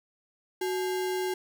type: tone with sample-and-hold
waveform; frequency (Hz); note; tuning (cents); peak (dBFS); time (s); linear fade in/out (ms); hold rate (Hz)
sine; 370; F#4; 0; -27; 0.61-1.34; 5; 1225
effects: none